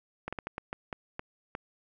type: slowing click train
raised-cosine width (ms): 0.5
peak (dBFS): -20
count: 9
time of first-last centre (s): 0.28-1.551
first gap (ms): 46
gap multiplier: 1.34
effects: none